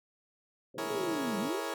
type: band-pass noise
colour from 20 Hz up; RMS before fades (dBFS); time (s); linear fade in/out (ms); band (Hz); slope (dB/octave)
pink; -45; 0.74-1.5; 10; 120 to 590; 96
type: chord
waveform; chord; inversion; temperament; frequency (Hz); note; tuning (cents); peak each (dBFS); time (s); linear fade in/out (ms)
20% pulse; A# half-diminished seventh; second; equal; 329.6 / 415.3 / 466.2 / 554.4; E4 / G#4 / A#4 / C#5; 0 / 0 / 0 / 0; -35; 0.78-1.74; 2
type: linear two-way sweep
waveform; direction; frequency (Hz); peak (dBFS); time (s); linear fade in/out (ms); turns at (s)
sine; down then up; 434.6 to 185.9 to 434.6; -33; 0.9-1.6; 5; 1.39
effects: none